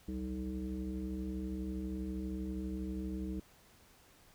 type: tone with frequency modulation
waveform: sine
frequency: 192.2 Hz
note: G3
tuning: 34 cents flat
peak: -36 dBFS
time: 0.08-3.4 s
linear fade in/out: 5 ms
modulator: 124 Hz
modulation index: 1.3
effects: pink hiss -63 dBFS RMS until 4.34 s